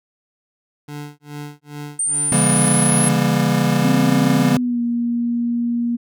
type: tone with tremolo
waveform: 25% pulse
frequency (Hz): 146.83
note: D3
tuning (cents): 0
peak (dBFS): -24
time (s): 0.88-3.28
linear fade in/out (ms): 5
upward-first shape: sine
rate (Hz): 2.4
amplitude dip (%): 100
type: exponential sweep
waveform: sine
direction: up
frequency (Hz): 8780 to 10670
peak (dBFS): -17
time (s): 1.99-3.09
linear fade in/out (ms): 5
type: chord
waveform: square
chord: C# diminished seventh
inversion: none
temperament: just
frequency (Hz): 138.59 / 166.31 / 199.57 / 239.5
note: C#3 / E3 / G3 / Bb3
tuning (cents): 0 / +16 / +31 / +47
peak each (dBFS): -21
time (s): 2.32-4.57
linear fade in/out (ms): 2
type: tone with pitch glide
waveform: sine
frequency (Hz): 261.6 to 237.1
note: C4 to A#3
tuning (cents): 0 to +30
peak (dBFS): -17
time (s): 3.83-5.97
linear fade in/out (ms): 20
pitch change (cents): -170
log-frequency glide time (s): 4.35-4.81
effects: none